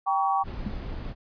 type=chord; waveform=sine; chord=G diminished; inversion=none; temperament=just; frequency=784 / 940.8 / 1128.9 Hz; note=G5 / Bb5 / Db6; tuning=0 / +16 / +31 cents; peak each=-24 / -30 / -26 dBFS; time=0.06-0.44 s; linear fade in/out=20 ms
type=noise; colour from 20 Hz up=brown; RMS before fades=-34 dBFS; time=0.43-1.15 s; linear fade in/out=50 ms
type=tone with exponential decay; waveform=sine; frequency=207.7 Hz; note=G#3; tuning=in tune; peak=-24 dBFS; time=0.66-0.74 s; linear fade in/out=5 ms; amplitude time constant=16 ms
effects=resampled to 11025 Hz